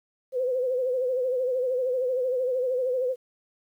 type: tone with vibrato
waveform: sine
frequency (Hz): 508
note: B4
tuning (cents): +49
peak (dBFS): -23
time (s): 0.32-3.16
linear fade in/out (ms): 50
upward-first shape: sine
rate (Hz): 13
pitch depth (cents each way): 67
effects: 10-bit